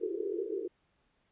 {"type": "band-pass noise", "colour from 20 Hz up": "white", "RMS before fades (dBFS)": -35, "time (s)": [0, 0.68], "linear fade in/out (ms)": 20, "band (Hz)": [340, 450], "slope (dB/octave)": 96, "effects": ["pink hiss -74 dBFS RMS until 1.31 s", "resampled to 8000 Hz"]}